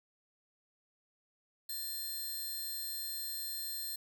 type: tone pair together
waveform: 5% pulse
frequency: 1773 / 4183 Hz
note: A6 / C8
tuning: +13 / -1 cents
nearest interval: octave + minor third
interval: 1486 cents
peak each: -40 / -31 dBFS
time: 1.69-3.96 s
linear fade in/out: 5 ms
effects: none